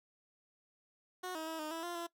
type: tone with pitch steps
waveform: 15% pulse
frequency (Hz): 366 / 318.1 / 322.6 / 307.6 / 328.3 / 347.7 / 340.4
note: F#4 / D#4 / E4 / D#4 / E4 / F4 / F4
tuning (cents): -19 / +38 / -37 / -20 / -7 / -8 / -44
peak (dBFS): -33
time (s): 1.23-2.07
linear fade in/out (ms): 10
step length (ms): 120
effects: noise-tail reverb RT60 0.1 s tail -20 dB re dry